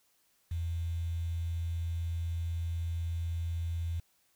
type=tone with quantisation; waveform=sine; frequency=84 Hz; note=E2; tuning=33 cents sharp; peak=-31 dBFS; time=0.51-4 s; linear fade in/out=5 ms; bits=9; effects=white hiss -71 dBFS RMS until 4.35 s